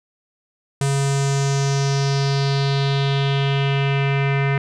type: tone with low-pass filter sweep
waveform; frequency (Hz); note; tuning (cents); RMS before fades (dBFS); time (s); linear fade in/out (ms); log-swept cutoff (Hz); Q
square; 138.59; C#3; 0; -19; 0.81-4.58; 2; 8600 to 2100; 3.4
effects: none